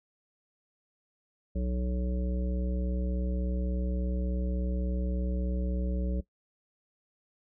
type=harmonic tone; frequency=61.74 Hz; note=B1; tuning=in tune; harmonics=1 / 3 / 5 / 7 / 9; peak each=-29 / -34 / -42 / -43 / -42 dBFS; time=1.55-6.21 s; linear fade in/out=10 ms; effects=noise-tail reverb RT60 0.1 s tail -18 dB re dry